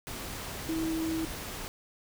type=tone in noise; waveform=sine; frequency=322.5 Hz; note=E4; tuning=38 cents flat; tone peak=-29 dBFS; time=0.69-1.25 s; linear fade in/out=0 ms; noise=pink; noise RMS=-39 dBFS; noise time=0.07-1.68 s; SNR=+7 dB; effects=none